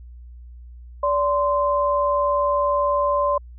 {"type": "tone pair together", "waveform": "sine", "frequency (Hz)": [578, 1038.2], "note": ["D5", "C6"], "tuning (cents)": [-28, -14], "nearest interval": "minor seventh", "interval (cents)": 1014, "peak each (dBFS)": -20, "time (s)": [1.03, 3.38], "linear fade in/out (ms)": 5, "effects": ["added 60 Hz sine -38 dBFS peak until 3.58 s"]}